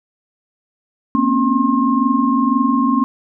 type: tone cluster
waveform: sine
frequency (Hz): 231.8 / 255.8 / 277.7 / 1069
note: A#3 / C4 / C#4 / C6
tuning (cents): -10 / -39 / +3 / +37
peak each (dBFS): -18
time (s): 1.15-3.04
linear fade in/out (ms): 0
effects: none